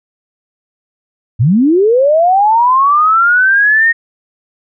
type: linear sweep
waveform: sine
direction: up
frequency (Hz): 99.4 to 1864.7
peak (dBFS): -6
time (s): 1.39-3.93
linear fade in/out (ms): 20
effects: none